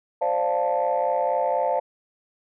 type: chord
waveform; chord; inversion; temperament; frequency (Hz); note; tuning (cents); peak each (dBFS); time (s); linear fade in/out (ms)
sine; D minor seventh; third; equal; 523.3 / 587.3 / 698.5 / 880; C5 / D5 / F5 / A5; 0 / 0 / 0 / 0; -25; 0.21-1.8; 10
effects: tanh soft clip ceiling -13 dBFS